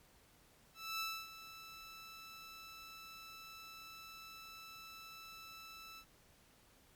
15% pulse tone with ADSR envelope, 1318.5 Hz, E6, in tune, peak -31 dBFS, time 0.74-6.05 s, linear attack 260 ms, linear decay 270 ms, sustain -14 dB, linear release 67 ms, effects pink hiss -67 dBFS RMS until 6.95 s + MP3 96 kbps

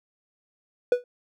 triangle tone with exponential decay, 491 Hz, B4, 10 cents flat, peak -11 dBFS, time 0.92-1.04 s, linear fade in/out 2 ms, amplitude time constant 25 ms, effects none

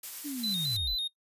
blue noise with tremolo, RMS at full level -38 dBFS, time 0.03-0.77 s, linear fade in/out 5 ms, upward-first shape triangle, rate 8.8 Hz, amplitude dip 25%
sine linear sweep, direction down, 301.7 to 31.28 Hz, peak -34 dBFS, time 0.24-0.96 s, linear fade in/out 20 ms
triangle tone with vibrato, 3860 Hz, B7, 40 cents flat, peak -28 dBFS, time 0.43-1.08 s, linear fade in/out 10 ms, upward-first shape square, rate 4.5 Hz, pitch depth 69 cents each way
effects noise-tail reverb RT60 0.1 s tail -22 dB re dry + resampled to 32000 Hz

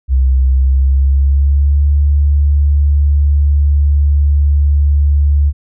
sine tone with pitch glide, 65.41 to 72.16 Hz, C2 to D2, 0 to -30 cents, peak -7 dBFS, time 0.08-5.53 s, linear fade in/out 50 ms, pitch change +170 cents, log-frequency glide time 0.48-1.86 s, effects none

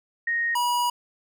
sine / square tone pair in turn, 1864.7 / 968.6 Hz, A#6 / B5, 0 / -34 cents, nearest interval major seventh, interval 1134 cents, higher first, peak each -22 dBFS, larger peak neither, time 0.27-0.55 / 0.55-0.9 s, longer second, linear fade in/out 5 ms, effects none

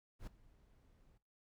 brown noise with ADSR envelope, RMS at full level -44 dBFS, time 0.19-1.18 s, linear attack 83 ms, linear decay 4 ms, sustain -23 dB, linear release 6 ms, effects noise-tail reverb RT60 0.3 s tail -18 dB re dry

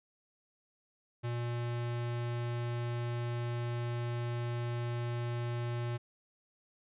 square tone, 119.5 Hz, A#2, 43 cents sharp, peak -34 dBFS, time 1.23-5.98 s, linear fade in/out 20 ms, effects resampled to 8000 Hz

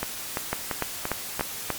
two click trains, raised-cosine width 0.5 ms, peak -11 / -9 dBFS, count 5 / 5, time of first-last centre 0.03-1.395 / 0.53-1.703 s, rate 2.93 / 3.41 Hz, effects white hiss -35 dBFS RMS until 1.78 s + MP3 96 kbps

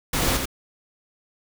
pink noise with echo, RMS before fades -23 dBFS, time 0.13-0.37 s, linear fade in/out 5 ms, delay 86 ms, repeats 1, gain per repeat -4 dB, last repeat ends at 0.456 s, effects none

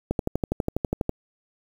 click train, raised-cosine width 2 ms, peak -10 dBFS, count 13, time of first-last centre 0.11-1.094 s, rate 12.2 Hz, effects 7-bit

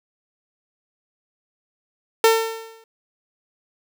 sawtooth tone with exponential decay, 450 Hz, A4, 39 cents sharp, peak -6 dBFS, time 2.24-2.84 s, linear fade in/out 2 ms, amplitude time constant 130 ms, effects none

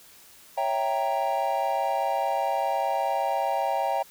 triangle chord, C# diminished seventh, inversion none, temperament equal, 554.4 / 659.3 / 784 / 932.3 Hz, C#5 / E5 / G5 / Bb5, 0 / 0 / 0 / 0 cents, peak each -29 / -28 / -25 / -28 dBFS, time 0.57-4.03 s, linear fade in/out 10 ms, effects white hiss -52 dBFS RMS until 4.1 s

